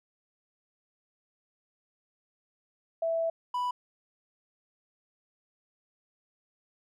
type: tone pair in turn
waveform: sine / triangle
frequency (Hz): 659.3 / 987.8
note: E5 / B5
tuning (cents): 0 / 0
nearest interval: perfect fifth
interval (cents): 700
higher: second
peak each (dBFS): -26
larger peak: neither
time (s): 3.02-3.3 / 3.54-3.71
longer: first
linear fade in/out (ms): 5
effects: none